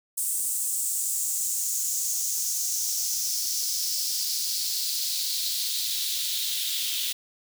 white noise with high-pass filter sweep, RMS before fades -28 dBFS, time 0.17-7.13 s, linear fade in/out 10 ms, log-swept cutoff 8600 to 3300 Hz, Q 3.3, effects none

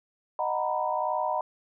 sine chord, B major seventh, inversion first, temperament just, 617.4 / 740.8 / 926 / 987.8 Hz, D#5 / F#5 / A#5 / B5, -14 / +2 / -12 / 0 cents, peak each -31 dBFS, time 0.39-1.41 s, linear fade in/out 2 ms, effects none

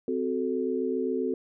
sine tone cluster, 258.7 / 372 / 439.6 Hz, C4 / F#4 / A4, -19 / +9 / -2 cents, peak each -30 dBFS, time 0.08-1.34 s, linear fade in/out 2 ms, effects none

